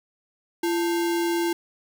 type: tone with sample-and-hold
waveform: sine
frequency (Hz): 340.2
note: F4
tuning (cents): -45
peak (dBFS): -21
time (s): 0.63-1.53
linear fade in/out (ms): 5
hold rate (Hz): 1225
effects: none